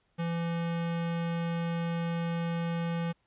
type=tone; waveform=square; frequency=168.5 Hz; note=E3; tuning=38 cents sharp; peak=-30 dBFS; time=0.18-3.13 s; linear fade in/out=20 ms; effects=pink hiss -73 dBFS RMS until 3.26 s + resampled to 8000 Hz